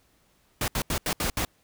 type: noise bursts at uneven times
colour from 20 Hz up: pink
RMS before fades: -27 dBFS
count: 6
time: 0.61-0.68 / 0.75-0.82 / 0.9-0.98 / 1.06-1.13 / 1.2-1.3 / 1.37-1.45 s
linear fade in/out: 2 ms
effects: pink hiss -65 dBFS RMS until 1.63 s